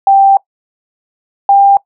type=tone pair in turn; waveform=sine; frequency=785 / 795.5 Hz; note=G5 / G5; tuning=+2 / +25 cents; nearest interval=unison; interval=23 cents; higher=second; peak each=-3 dBFS; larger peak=neither; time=0.07-0.37 / 1.49-1.77 s; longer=first; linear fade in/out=2 ms; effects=noise-tail reverb RT60 0.1 s tail -22 dB re dry